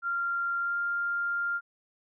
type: tone with pitch glide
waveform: sine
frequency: 1387 to 1397.5 Hz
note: F6 to F6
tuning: -12 to +1 cents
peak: -27 dBFS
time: 0.02-1.61 s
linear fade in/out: 50 ms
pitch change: +13 cents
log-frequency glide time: 0.61-0.76 s
effects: none